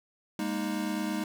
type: chord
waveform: square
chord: Ab suspended second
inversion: none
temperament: equal with one note detuned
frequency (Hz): 204.1 / 233.1 / 311.1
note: Ab3 / Bb3 / Eb4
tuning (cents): -30 / 0 / 0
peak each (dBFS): -34 / -37 / -34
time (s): 0.39-1.24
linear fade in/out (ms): 2
effects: none